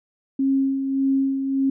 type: tone with tremolo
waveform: sine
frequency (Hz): 270.4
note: C#4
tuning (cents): -43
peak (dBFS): -16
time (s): 0.39-1.7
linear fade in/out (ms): 5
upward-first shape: sine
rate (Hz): 1.7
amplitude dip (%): 50
effects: none